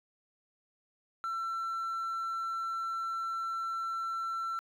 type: tone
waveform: triangle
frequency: 1345 Hz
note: E6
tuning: 34 cents sharp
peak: -30 dBFS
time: 1.24-4.59 s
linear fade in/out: 0 ms
effects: tanh soft clip ceiling -26 dBFS